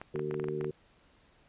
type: clicks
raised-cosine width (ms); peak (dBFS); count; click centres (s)
0.5; -26; 10; 0.015 / 0.159 / 0.194 / 0.311 / 0.343 / 0.398 / 0.442 / 0.485 / 0.611 / 0.645
type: harmonic tone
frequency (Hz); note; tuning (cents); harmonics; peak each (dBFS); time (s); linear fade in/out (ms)
75.6; D#2; -49; 2 / 3 / 4 / 5 / 6; -39 / -44 / -45 / -34 / -39; 0.14-0.71; 5
effects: pink hiss -64 dBFS RMS until 1.48 s + resampled to 8000 Hz